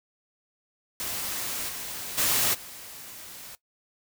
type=noise with level steps; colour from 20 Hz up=white; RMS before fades=-32 / -36 / -24 / -43 dBFS; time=1-3.55 s; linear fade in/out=0 ms; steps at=1.68 / 2.17 / 2.53 s; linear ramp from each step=20 ms; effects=noise-tail reverb RT60 0.1 s tail -18 dB re dry